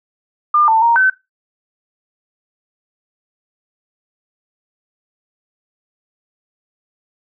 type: tone with pitch steps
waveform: sine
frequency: 1202 / 891 / 933 / 1527 Hz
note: D6 / A5 / A#5 / G6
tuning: +40 / +22 / +1 / -46 cents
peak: -9 dBFS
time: 0.54-1.1 s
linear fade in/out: 5 ms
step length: 140 ms
effects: noise-tail reverb RT60 0.2 s tail -17 dB re dry